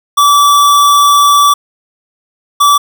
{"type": "tone pair in turn", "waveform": "square", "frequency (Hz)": [1155, 1155], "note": ["D6", "D6"], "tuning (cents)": [-29, -29], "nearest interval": "unison", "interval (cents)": 0, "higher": "neither", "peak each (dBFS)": -5, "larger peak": "neither", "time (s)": [[0.17, 1.54], [2.6, 2.78]], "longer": "first", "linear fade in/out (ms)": 10, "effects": []}